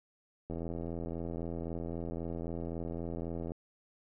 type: click train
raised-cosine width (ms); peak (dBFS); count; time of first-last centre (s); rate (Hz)
2; -26; 254; 0.5-3.519; 83.8
effects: none